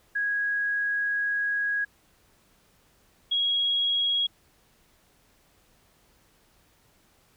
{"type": "tone pair in turn", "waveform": "sine", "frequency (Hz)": [1654, 3306], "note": ["G#6", "G#7"], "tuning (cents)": [-8, -9], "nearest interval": "octave", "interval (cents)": 1199, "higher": "second", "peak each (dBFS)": [-24, -22], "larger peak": "second", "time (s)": [[0.15, 1.85], [3.31, 4.27]], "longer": "first", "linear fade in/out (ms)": 10, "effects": ["pink hiss -63 dBFS RMS until 7.36 s"]}